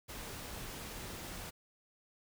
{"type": "noise", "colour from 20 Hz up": "pink", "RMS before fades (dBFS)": -45, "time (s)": [0.08, 1.51], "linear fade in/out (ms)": 20, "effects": []}